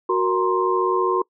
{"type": "tone cluster", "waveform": "sine", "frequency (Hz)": [369.4, 465.5, 939, 1051], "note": ["F#4", "A#4", "A#5", "C6"], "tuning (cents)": [-3, -2, 12, 7], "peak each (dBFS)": [-20, -25, -27, -22], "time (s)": [0.09, 1.22], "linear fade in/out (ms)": 5, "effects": ["noise-tail reverb RT60 0.1 s tail -24 dB re dry"]}